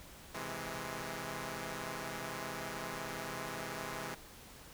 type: chord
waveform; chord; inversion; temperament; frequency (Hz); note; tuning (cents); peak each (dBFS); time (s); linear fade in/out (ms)
5% pulse; C augmented; none; equal with one note detuned; 130.81 / 164.81 / 208.9; C3 / E3 / G#3; 0 / 0 / +10; -33; 0.34-4.15; 10
effects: pink hiss -54 dBFS RMS until 4.73 s